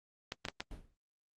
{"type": "clicks", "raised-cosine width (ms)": 0.2, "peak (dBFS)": -19, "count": 4, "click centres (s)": [0.321, 0.452, 0.485, 0.605]}
{"type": "noise with exponential decay", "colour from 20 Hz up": "brown", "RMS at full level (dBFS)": -39, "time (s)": [0.71, 0.95], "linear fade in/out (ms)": 2, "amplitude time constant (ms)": 52}
{"effects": ["Opus 24 kbps"]}